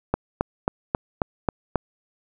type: click train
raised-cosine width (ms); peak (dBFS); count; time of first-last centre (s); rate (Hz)
1; -6; 7; 0.14-1.757; 3.71
effects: none